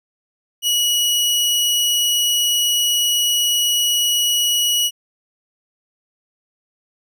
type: tone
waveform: sawtooth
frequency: 2918 Hz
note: F#7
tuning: 25 cents flat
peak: -12 dBFS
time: 0.62-4.91 s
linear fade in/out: 50 ms
effects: none